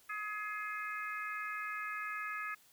harmonic tone, 421.2 Hz, G#4, 24 cents sharp, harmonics 3 / 4 / 5 / 6, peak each -41 / -42 / -45 / -47 dBFS, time 0.09-2.55 s, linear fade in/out 10 ms, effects white hiss -65 dBFS RMS until 2.72 s

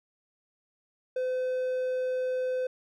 triangle tone, 510 Hz, C5, 44 cents flat, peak -25 dBFS, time 1.16-2.67 s, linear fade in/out 5 ms, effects none

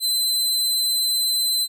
sawtooth tone, 4054 Hz, B7, 45 cents sharp, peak -16 dBFS, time 0-1.68 s, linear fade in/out 50 ms, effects none

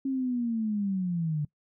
sine linear sweep, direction down, 272.3 to 145.3 Hz, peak -26 dBFS, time 0.05-1.45 s, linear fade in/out 5 ms, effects noise-tail reverb RT60 0.1 s tail -22 dB re dry

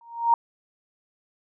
sine tone with exponential growth, 932.3 Hz, A#5, in tune, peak -12 dBFS, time 0.01-0.34 s, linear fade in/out 2 ms, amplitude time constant 71 ms, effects none

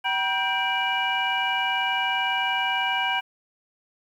sine tone cluster, 768 / 958 / 1575 / 2347 / 2911 Hz, G5 / A#5 / G6 / D7 / F#7, -36 / +47 / +8 / -2 / -29 cents, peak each -28 dBFS, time 0.04-3.21 s, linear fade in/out 20 ms, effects tanh soft clip ceiling -12 dBFS + 9-bit

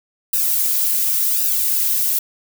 violet noise with flanger, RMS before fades -18 dBFS, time 0.33-2.19 s, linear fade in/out 5 ms, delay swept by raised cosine 0.91 to 3.21 ms, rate 0.91 Hz, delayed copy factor -0.95, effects none

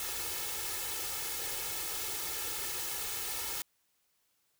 white noise with comb filter, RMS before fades -37 dBFS, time 0-3.62 s, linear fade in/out 2 ms, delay 2.3 ms, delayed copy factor +0.8, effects white hiss -75 dBFS RMS until 4.59 s

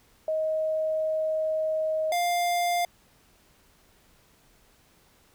sine / square tone pair in turn, 629 / 700.7 Hz, D#5 / F5, +19 / +6 cents, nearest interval major second, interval 187 cents, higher second, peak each -24 dBFS, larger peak neither, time 0.28-2.12 / 2.12-2.85 s, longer first, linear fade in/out 2 ms, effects pink hiss -61 dBFS RMS until 5.34 s

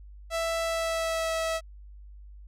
sawtooth tone with pitch glide, 661 to 650.4 Hz, E5 to E5, +5 to -23 cents, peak -23 dBFS, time 0.3-1.61 s, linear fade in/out 50 ms, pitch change -28 cents, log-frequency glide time 0.62-1.34 s, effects added 50 Hz sine -44 dBFS peak until 2.47 s + low-pass 11000 Hz 12 dB/octave

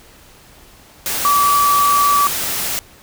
sine tone in noise, 1151 Hz, D6, 35 cents flat, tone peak -11 dBFS, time 1.25-2.27 s, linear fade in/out 0 ms, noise white, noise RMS -21 dBFS, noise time 1.06-2.79 s, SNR +7 dB, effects pink hiss -45 dBFS RMS until 3.02 s

